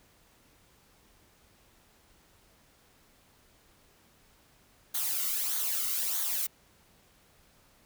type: noise with flanger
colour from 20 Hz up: blue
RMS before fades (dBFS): -31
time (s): 4.94-6.47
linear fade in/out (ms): 10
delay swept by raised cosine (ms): 0.38 to 1.22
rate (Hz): 1.6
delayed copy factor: -0.6
effects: pink hiss -63 dBFS RMS until 7.85 s